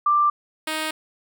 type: tone pair in turn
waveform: sine / 5% pulse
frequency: 1181 / 312.8 Hz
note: D6 / D#4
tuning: +9 / +9 cents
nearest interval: octave + major seventh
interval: 2300 cents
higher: first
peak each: -15 / -13 dBFS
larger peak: second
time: 0.06-0.3 / 0.67-0.91 s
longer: neither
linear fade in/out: 5 ms
effects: none

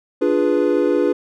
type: chord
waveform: triangle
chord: D diminished seventh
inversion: none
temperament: equal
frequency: 293.7 / 349.2 / 415.3 / 493.9 Hz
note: D4 / F4 / Ab4 / Cb5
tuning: 0 / 0 / 0 / 0 cents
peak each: -18 dBFS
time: 0.21-1.13 s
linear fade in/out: 10 ms
effects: none

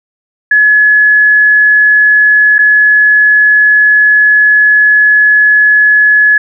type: tone with dropouts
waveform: sine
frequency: 1700 Hz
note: G#6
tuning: 40 cents sharp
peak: -3 dBFS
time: 0.51-6.38 s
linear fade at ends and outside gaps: 5 ms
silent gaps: 2.583-2.589 s
effects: none

